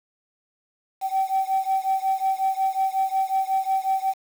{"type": "beating tone pair", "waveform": "sine", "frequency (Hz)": [767, 772.5], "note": ["G5", "G5"], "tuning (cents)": [-38, -26], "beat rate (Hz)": 5.5, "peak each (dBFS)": [-22, -23], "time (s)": [1.01, 4.14], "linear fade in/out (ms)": 50, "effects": ["tanh soft clip ceiling -15 dBFS", "7-bit"]}